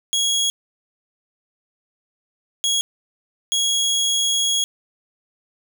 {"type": "tone bursts at uneven times", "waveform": "25% pulse", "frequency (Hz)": 3318, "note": "G#7", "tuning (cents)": -2, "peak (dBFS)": -14, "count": 3, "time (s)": [[0.13, 0.5], [2.64, 2.81], [3.52, 4.64]], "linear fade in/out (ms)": 0, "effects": []}